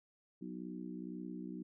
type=harmonic tone with a mistuned harmonic; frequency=62 Hz; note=B1; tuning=7 cents sharp; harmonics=3 / 4 / 5 / 6; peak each=-46 / -47 / -47 / -53 dBFS; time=0.41-1.63 s; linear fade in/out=10 ms; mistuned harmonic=6; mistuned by=-22 cents; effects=none